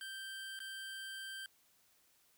25% pulse tone with dropouts, 1568 Hz, G6, in tune, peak -40 dBFS, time 0.01-1.46 s, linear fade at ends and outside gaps 1 ms, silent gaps 0.591-0.602 s, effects white hiss -71 dBFS RMS until 2.37 s

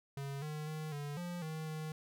square tone with pitch steps, 138.9 / 152.5 / 155.4 / 145 / 175.4 / 157.4 / 156.1 Hz, C#3 / D#3 / D#3 / D3 / F3 / D#3 / D#3, +4 / -34 / -2 / -22 / +8 / +20 / +6 cents, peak -40 dBFS, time 0.17-1.92 s, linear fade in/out 2 ms, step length 250 ms, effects none

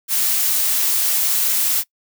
blue noise, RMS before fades -18 dBFS, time 0.08-1.84 s, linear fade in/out 50 ms, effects noise-tail reverb RT60 0.1 s tail -23 dB re dry

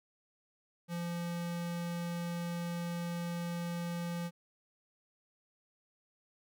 square tone, 172 Hz, F3, 26 cents flat, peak -36 dBFS, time 0.88-4.31 s, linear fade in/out 50 ms, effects none

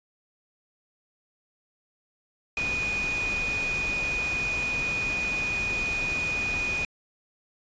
sine tone in noise, 2470 Hz, D#7, 13 cents flat, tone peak -26 dBFS, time 2.57-6.85 s, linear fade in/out 2 ms, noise pink, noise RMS -35 dBFS, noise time 2.57-6.85 s, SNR +6 dB, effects resampled to 16000 Hz

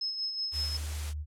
sine tone with tremolo, 5180 Hz, E8, 31 cents flat, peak -29 dBFS, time 0.01-0.77 s, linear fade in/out 5 ms, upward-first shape sine, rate 5.4 Hz, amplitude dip 50%
white noise, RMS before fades -42 dBFS, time 0.51-1.14 s, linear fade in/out 50 ms
sine tone, 75.1 Hz, D2, 39 cents sharp, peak -33 dBFS, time 0.52-1.26 s, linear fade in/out 50 ms
effects low-pass 10000 Hz 12 dB/octave

